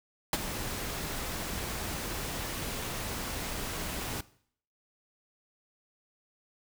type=noise with ADSR envelope; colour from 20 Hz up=pink; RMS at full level=-25 dBFS; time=0.33-4.21 s; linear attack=3 ms; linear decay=33 ms; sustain=-11 dB; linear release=6 ms; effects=noise-tail reverb RT60 0.6 s tail -19 dB re dry